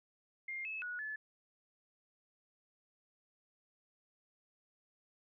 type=tone with pitch steps; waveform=sine; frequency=2116 / 2596 / 1461 / 1727 Hz; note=C7 / E7 / F#6 / A6; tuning=+19 / -27 / -22 / -33 cents; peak=-39 dBFS; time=0.48-1.16 s; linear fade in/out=5 ms; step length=170 ms; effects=none